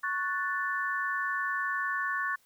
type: chord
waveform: sine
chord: F# minor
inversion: second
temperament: equal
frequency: 1108.7 / 1480 / 1760 Hz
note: C#6 / F#6 / A6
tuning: 0 / 0 / 0 cents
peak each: -33 / -34 / -32 dBFS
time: 0.03-2.36 s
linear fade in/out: 10 ms
effects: white hiss -66 dBFS RMS until 2.45 s